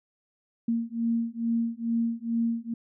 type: beating tone pair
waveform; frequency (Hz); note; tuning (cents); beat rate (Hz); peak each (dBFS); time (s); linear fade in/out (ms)
sine; 230 / 232.3; A#3 / A#3; -23 / -6; 2.3; -28; 0.68-2.74; 5
effects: none